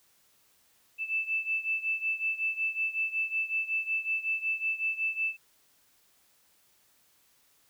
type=beating tone pair; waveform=sine; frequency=2637 / 2642.4 Hz; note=E7 / E7; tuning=0 / +4 cents; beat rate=5.4 Hz; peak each=-30 / -33 dBFS; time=0.98-5.37 s; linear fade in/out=50 ms; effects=white hiss -66 dBFS RMS until 7.69 s